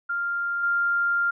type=tone with level steps; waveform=sine; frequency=1396 Hz; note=F6; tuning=1 cent flat; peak=-24 / -20 dBFS; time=0.09-1.31 s; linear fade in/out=10 ms; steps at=0.63 s; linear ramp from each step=5 ms; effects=none